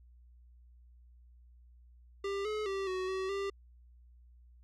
square tone with pitch steps, 396.7 / 426.9 / 389.7 / 372.3 / 379 / 395.6 Hz, G4 / G#4 / G4 / F#4 / F#4 / G4, +21 / +48 / -10 / +11 / +42 / +16 cents, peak -34 dBFS, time 2.24-3.5 s, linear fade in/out 5 ms, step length 210 ms, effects added 60 Hz sine -56 dBFS peak until 4.63 s + low-pass 5000 Hz 12 dB/octave

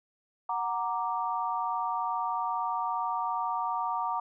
sine chord, Gb augmented, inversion none, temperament equal, 740 / 932.3 / 1174.7 Hz, Gb5 / Bb5 / D6, 0 / 0 / 0 cents, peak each -34 / -31 / -33 dBFS, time 0.49-4.2 s, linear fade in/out 5 ms, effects none

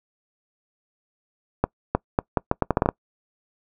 accelerating click train, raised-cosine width 1 ms, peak -4 dBFS, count 11, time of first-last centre 1.64-2.889 s, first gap 310 ms, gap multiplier 0.77, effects noise-tail reverb RT60 0.1 s tail -25 dB re dry

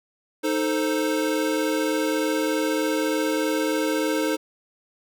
square chord, A diminished, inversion second, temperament equal, 311.1 / 440 / 523.3 Hz, Eb4 / A4 / C5, 0 / 0 / 0 cents, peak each -25 / -28 / -28 dBFS, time 0.43-4.37 s, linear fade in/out 20 ms, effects none

